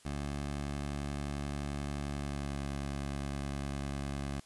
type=tone with pitch glide; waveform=15% pulse; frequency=71.4 to 69.85 Hz; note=D2 to C#2; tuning=-48 to +14 cents; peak=-29 dBFS; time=0.05-4.4 s; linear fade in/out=5 ms; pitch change=-38 cents; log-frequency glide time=2.14-2.61 s; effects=white hiss -61 dBFS RMS until 4.45 s + resampled to 24000 Hz

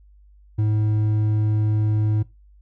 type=tone with hard clipping; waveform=triangle; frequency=107 Hz; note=A2; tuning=48 cents flat; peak=-19 dBFS; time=0.58-2.23 s; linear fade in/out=10 ms; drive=9 dB; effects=noise-tail reverb RT60 0.2 s tail -18 dB re dry + added 50 Hz sine -48 dBFS peak until 2.61 s

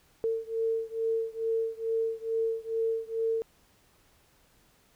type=beating tone pair; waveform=sine; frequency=450.4 / 452.7 Hz; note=A4 / A4; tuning=+40 / +49 cents; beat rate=2.3 Hz; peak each=-30 / -31 dBFS; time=0.24-3.42 s; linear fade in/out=0 ms; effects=pink hiss -64 dBFS RMS until 4.95 s

